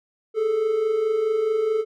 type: tone pair together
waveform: triangle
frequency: 415.3 / 440 Hz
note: G#4 / A4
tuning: 0 / 0 cents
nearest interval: minor second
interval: 100 cents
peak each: -26 / -18 dBFS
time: 0.34-1.85 s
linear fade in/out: 50 ms
effects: none